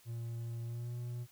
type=tone with pitch glide; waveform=triangle; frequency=116.54 to 120.93 Hz; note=A#2 to B2; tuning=0 to -36 cents; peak=-36 dBFS; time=0.05-1.27 s; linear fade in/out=50 ms; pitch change=+64 cents; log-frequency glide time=0.62-0.95 s; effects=white hiss -64 dBFS RMS until 1.31 s